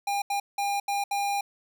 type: tone bursts at uneven times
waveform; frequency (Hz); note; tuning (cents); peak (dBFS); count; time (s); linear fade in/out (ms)
square; 805; G5; +46; -26; 5; 0.07-0.22 / 0.3-0.4 / 0.58-0.8 / 0.88-1.04 / 1.11-1.41; 5
effects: none